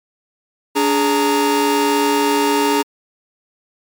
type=tone cluster; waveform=45% pulse; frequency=287.7 / 417.2 / 924 Hz; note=D4 / G#4 / A#5; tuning=-36 / +8 / -16 cents; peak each=-18 dBFS; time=0.75-2.83 s; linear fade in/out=20 ms; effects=MP3 96 kbps